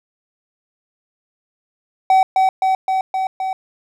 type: tone with echo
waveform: triangle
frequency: 760 Hz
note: F#5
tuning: 46 cents sharp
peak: -7 dBFS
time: 2.1-2.23 s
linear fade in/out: 2 ms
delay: 260 ms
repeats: 5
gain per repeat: -2 dB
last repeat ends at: 3.53 s
effects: none